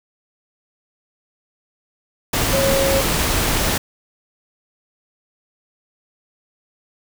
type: tone in noise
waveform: sine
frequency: 545 Hz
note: C#5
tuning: 29 cents flat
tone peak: -17 dBFS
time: 2.53-3.01 s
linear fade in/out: 5 ms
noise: pink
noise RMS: -19 dBFS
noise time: 2.33-3.78 s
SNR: -1 dB
effects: none